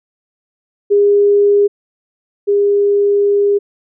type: tone pair in turn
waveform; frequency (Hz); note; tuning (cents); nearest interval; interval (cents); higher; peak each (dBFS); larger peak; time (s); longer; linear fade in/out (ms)
sine; 407 / 405.5; G#4 / G#4; -35 / -41; unison; 6; first; -7 / -9; first; 0.9-1.68 / 2.47-3.59; second; 20
effects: none